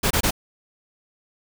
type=noise bursts; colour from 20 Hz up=pink; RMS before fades=-20 dBFS; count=3; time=0.03-0.309 s; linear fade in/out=10 ms; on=77 ms; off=24 ms; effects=none